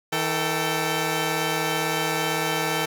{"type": "tone cluster", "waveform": "10% pulse", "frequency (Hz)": [160.4, 443.4, 775], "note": ["E3", "A4", "G5"], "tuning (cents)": [-47, 13, -20], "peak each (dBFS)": [-19, -18, -21], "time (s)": [0.12, 2.86], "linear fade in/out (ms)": 10, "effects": []}